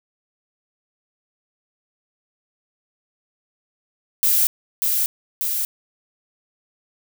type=noise with echo; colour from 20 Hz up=violet; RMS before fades=-17 dBFS; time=4.23-4.47 s; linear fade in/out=0 ms; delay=590 ms; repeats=2; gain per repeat=-3 dB; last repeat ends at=5.65 s; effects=none